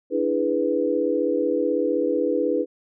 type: chord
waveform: sine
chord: E dominant seventh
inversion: third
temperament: equal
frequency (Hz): 293.7 / 329.6 / 415.3 / 493.9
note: D4 / E4 / G#4 / B4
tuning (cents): 0 / 0 / 0 / 0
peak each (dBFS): -26 / -26 / -26 / -23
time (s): 0.1-2.66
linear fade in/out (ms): 50
effects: none